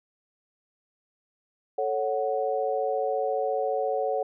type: chord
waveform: sine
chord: F# minor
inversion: first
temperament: equal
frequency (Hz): 440 / 554.4 / 740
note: A4 / C#5 / F#5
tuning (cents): 0 / 0 / 0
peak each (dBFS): -29 / -28 / -29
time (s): 1.78-4.23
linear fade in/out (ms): 5
effects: none